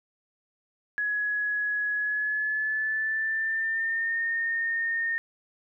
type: tone with pitch glide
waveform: sine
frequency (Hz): 1681 to 1833.1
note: G#6 to A#6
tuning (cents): +20 to -30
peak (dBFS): -25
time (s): 0.98-5.18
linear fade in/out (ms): 0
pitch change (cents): +150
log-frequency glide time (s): 1.93-4.18
effects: none